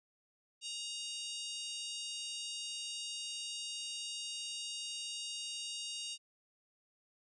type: harmonic tone with a mistuned harmonic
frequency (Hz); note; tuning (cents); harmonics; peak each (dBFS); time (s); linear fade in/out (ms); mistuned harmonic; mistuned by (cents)
932.3; A#5; 0; 3 / 4 / 5 / 6 / 7 / 8 / 9 / 10; -44 / -46 / -48 / -50 / -51 / -52 / -53 / -54; 0.61-6.18; 50; 3; +21
effects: none